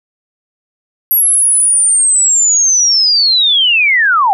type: linear sweep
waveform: sine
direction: down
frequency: 11580 to 740 Hz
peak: -7 dBFS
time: 1.11-4.33 s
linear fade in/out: 0 ms
effects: none